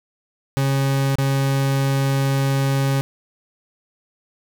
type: tone with dropouts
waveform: 40% pulse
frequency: 136.6 Hz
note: C#3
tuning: 25 cents flat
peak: -16 dBFS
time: 0.57-3.01 s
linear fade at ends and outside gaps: 0 ms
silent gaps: 1.155-1.185 s
effects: none